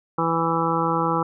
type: harmonic tone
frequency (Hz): 165.3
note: E3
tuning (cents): +5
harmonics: 1 / 2 / 3 / 5 / 6 / 7 / 8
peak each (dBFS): -27 / -27 / -27 / -27 / -27 / -27 / -27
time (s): 0.18-1.23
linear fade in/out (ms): 5
effects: none